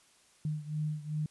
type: beating tone pair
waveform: sine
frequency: 151.7 / 154.3 Hz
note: D#3 / D#3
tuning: -44 / -14 cents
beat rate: 2.6 Hz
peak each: -34 / -37 dBFS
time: 0.45-1.26 s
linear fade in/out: 2 ms
effects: white hiss -64 dBFS RMS until 1.3 s + resampled to 24000 Hz